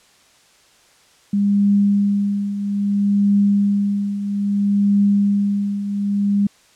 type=tone with tremolo; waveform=sine; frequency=201.8 Hz; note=G#3; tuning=49 cents flat; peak=-11 dBFS; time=1.33-6.47 s; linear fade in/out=5 ms; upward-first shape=triangle; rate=0.61 Hz; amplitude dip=70%; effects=white hiss -53 dBFS RMS until 6.75 s + low-pass 8000 Hz 12 dB/octave